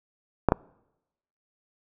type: clicks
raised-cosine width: 1 ms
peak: -4 dBFS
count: 2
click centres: 0.487 / 0.521 s
effects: noise-tail reverb RT60 0.9 s tail -26 dB re dry